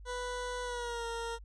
20% pulse tone with pitch glide, 493.9 to 463.5 Hz, B4 to A#4, 0 to -10 cents, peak -31 dBFS, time 0.05-1.39 s, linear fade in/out 50 ms, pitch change -110 cents, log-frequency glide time 0.63-1.06 s, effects added 50 Hz sine -47 dBFS peak until 1.44 s + resampled to 22050 Hz

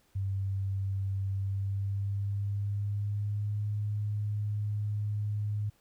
sine tone with pitch glide, 97.4 to 104.39 Hz, G2 to G#2, -11 to +9 cents, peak -29 dBFS, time 0.15-5.7 s, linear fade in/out 10 ms, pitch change +120 cents, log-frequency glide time 1.31-3.66 s, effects pink hiss -68 dBFS RMS until 5.8 s

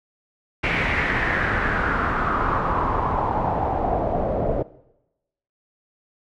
pink noise with low-pass filter sweep, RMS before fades -22 dBFS, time 0.63-4.63 s, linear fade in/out 10 ms, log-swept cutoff 2300 to 570 Hz, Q 4.1, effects noise-tail reverb RT60 0.9 s tail -19 dB re dry + MP3 96 kbps

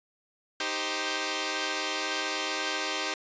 5% pulse chord, C minor, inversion first, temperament equal, 311.1 / 392 / 523.3 Hz, Eb4 / G4 / C5, 0 / 0 / 0 cents, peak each -22 dBFS, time 0.6-3.14 s, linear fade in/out 2 ms, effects resampled to 16000 Hz

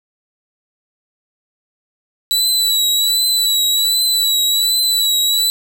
sawtooth tone with vibrato, 3941 Hz, B7, 4 cents flat, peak -10 dBFS, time 2.31-5.5 s, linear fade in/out 0 ms, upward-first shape triangle, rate 1.3 Hz, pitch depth 48 cents each way, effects none

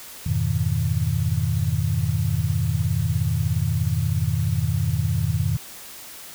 sine chord, F half-diminished seventh, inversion none, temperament equal with one note detuned, 86.95 / 103.83 / 123.47 / 155.56 Hz, F2 / Ab2 / Cb3 / Eb3, -7 / 0 / 0 / 0 cents, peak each -25 dBFS, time 0.26-5.57 s, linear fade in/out 5 ms, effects white hiss -40 dBFS RMS until 6.34 s

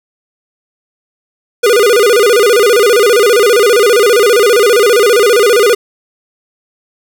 square tone with vibrato, 443.9 Hz, A4, 15 cents sharp, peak -6 dBFS, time 1.63-5.75 s, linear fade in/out 10 ms, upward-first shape square, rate 15 Hz, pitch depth 150 cents each way, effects 8-bit

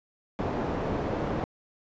white low-pass noise, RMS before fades -30 dBFS, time 0.39-1.44 s, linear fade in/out 0 ms, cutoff 590 Hz, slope 12 dB/octave, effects resampled to 16000 Hz

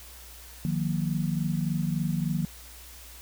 sine chord, Eb suspended second, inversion none, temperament equal with one note detuned, 155.56 / 179.01 / 233.1 Hz, Eb3 / F3 / Bb3, 0 / +43 / 0 cents, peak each -28 / -29 / -33 dBFS, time 0.65-2.45 s, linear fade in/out 0 ms, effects added 60 Hz sine -48 dBFS peak until 3.21 s + white hiss -48 dBFS RMS until 3.21 s

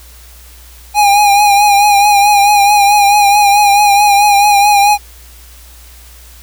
square tone with vibrato, 817 Hz, G#5, 29 cents flat, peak -6 dBFS, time 0.94-4.98 s, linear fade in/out 50 ms, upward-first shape triangle, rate 4.6 Hz, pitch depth 51 cents each way, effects added 60 Hz sine -36 dBFS peak until 6.42 s + white hiss -40 dBFS RMS until 6.42 s

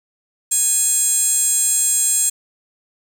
15% pulse tone with high-pass filter, 830.6 Hz, G#5, in tune, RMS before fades -17 dBFS, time 0.51-2.3 s, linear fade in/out 10 ms, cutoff 7500 Hz, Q 4.2, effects none

